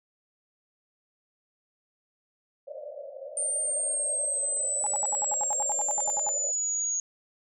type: band-pass noise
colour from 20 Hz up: white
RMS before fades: -41 dBFS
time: 2.67-6.52 s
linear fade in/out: 10 ms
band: 530 to 620 Hz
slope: 96 dB/octave
type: exponential sweep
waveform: sine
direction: down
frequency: 8950 to 6645 Hz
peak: -26 dBFS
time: 3.37-7 s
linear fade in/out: 2 ms
type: tone bursts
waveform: sine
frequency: 830.6 Hz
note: G#5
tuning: in tune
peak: -28 dBFS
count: 16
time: 4.84-6.29 s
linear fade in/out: 0 ms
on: 25 ms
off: 70 ms
effects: none